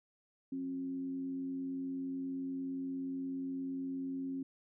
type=tone with frequency modulation; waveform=sine; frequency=268.3 Hz; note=C4; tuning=44 cents sharp; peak=-36 dBFS; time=0.52-4.43 s; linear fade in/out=5 ms; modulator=91 Hz; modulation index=0.29; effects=none